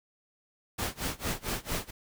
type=noise with tremolo; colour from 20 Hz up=pink; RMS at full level=-31 dBFS; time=0.78-1.91 s; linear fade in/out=10 ms; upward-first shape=sine; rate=4.4 Hz; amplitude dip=95%; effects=none